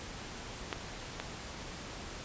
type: clicks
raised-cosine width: 0.3 ms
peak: -17 / -19 dBFS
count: 2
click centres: 0.728 / 1.2 s
effects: pink hiss -44 dBFS RMS until 2.24 s + resampled to 16000 Hz